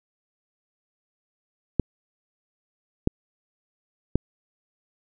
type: clicks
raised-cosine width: 3 ms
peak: -6 dBFS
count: 3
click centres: 1.797 / 3.074 / 4.156 s
effects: none